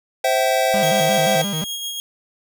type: chord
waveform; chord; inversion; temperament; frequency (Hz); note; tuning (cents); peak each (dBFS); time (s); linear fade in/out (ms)
square; C major; none; equal with one note detuned; 523.3 / 659.3 / 766.1; C5 / E5 / G5; 0 / 0 / -40; -21; 0.24-1.42; 5
type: tone with vibrato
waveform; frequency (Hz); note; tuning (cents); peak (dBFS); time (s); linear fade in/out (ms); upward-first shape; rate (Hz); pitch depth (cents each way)
45% pulse; 177.5; F3; +28; -23; 0.74-1.64; 0; square; 5.7; 210
type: tone with tremolo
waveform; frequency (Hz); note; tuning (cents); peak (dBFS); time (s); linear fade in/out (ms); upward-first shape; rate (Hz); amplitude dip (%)
sawtooth; 3272; G#7; -26; -21; 0.83-2; 0; sine; 7; 35
effects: none